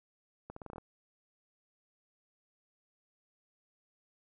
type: accelerating click train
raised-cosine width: 1 ms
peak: -30 dBFS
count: 8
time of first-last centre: 0.5-0.782 s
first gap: 64 ms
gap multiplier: 0.84
effects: none